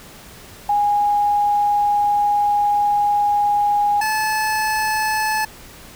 sine / 25% pulse tone pair in turn, 823 / 865.7 Hz, G#5 / A5, -16 / -28 cents, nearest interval minor second, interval 88 cents, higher second, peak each -14 dBFS, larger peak neither, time 0.69-4.01 / 4.01-5.45 s, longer first, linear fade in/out 5 ms, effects pink hiss -41 dBFS RMS until 5.95 s

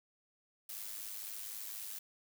blue noise with amplitude modulation, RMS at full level -42 dBFS, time 0.69-1.99 s, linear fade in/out 5 ms, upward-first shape sine, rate 104 Hz, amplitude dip 55%, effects none

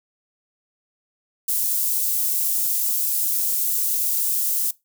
white high-pass noise, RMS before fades -22 dBFS, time 1.48-4.71 s, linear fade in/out 5 ms, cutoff 9700 Hz, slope 12 dB/octave, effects noise-tail reverb RT60 0.2 s tail -21 dB re dry

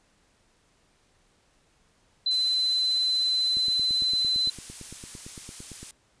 sine tone, 4042 Hz, B7, 39 cents sharp, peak -22 dBFS, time 2.26-4.5 s, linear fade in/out 5 ms
blue noise, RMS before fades -39 dBFS, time 2.31-5.91 s, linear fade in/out 2 ms
click train, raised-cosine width 3 ms, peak -29 dBFS, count 21, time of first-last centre 3.57-5.83 s, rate 8.85 Hz
effects pink hiss -65 dBFS RMS until 6.2 s + resampled to 22050 Hz

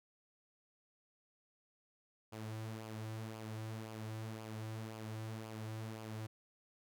sawtooth tone with flanger, 110 Hz, A2, in tune, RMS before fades -45 dBFS, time 2.32-6.27 s, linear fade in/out 10 ms, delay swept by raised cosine 0.51 to 4.81 ms, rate 1.9 Hz, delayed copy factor -0.5, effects none

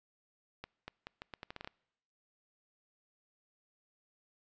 accelerating click train, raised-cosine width 0.3 ms, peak -27 dBFS, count 11, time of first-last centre 0.64-1.675 s, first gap 240 ms, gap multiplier 0.79, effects noise-tail reverb RT60 0.9 s tail -26 dB re dry + resampled to 16000 Hz

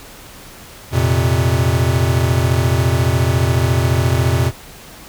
square chord, F suspended fourth, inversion none, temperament equal, 87.31 / 116.54 / 130.81 Hz, F2 / Bb2 / C3, 0 / 0 / 0 cents, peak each -18 dBFS, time 0.91-4.52 s, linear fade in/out 50 ms, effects pink hiss -38 dBFS RMS until 5.08 s

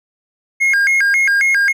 triangle tone with vibrato, 1864.7 Hz, A#6, in tune, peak -9 dBFS, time 0.6-1.73 s, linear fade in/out 20 ms, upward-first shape square, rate 3.7 Hz, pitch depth 250 cents each way, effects none

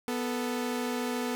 sawtooth tone pair together, 246.9 / 440 Hz, B3 / A4, 0 / 0 cents, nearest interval minor seventh, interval 1000 cents, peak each -27 / -31 dBFS, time 0.08-1.35 s, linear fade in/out 0 ms, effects none

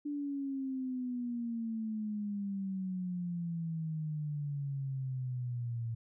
sine exponential sweep, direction down, 293.7 to 114 Hz, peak -34 dBFS, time 0.05-5.95 s, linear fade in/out 10 ms, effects none

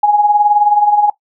sine tone with tremolo, 830.6 Hz, G#5, in tune, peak -5 dBFS, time 0.03-1.1 s, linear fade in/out 5 ms, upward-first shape sine, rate 19 Hz, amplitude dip 60%, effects noise-tail reverb RT60 0.1 s tail -17 dB re dry

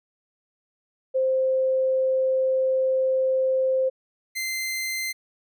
sine / sawtooth tone pair in turn, 523.3 / 2078 Hz, C5 / C7, 0 / -12 cents, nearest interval 2 octaves, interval 2388 cents, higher second, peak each -19 / -23 dBFS, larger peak first, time 1.14-3.9 / 4.35-5.13 s, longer first, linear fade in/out 20 ms, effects none

